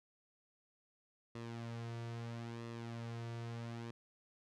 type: tone with flanger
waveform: sawtooth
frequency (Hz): 116.54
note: A#2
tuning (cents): 0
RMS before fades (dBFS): -45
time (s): 1.35-3.91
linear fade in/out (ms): 5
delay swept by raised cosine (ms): 1.3 to 3.8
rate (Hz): 0.76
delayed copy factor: -0.55
effects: low-pass 6000 Hz 12 dB/octave